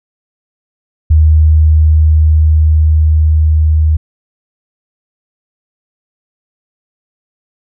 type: tone with level ramp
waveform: sine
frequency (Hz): 77.78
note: D#2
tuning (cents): 0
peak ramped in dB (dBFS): -3 to -6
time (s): 1.1-3.97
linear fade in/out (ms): 10
effects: none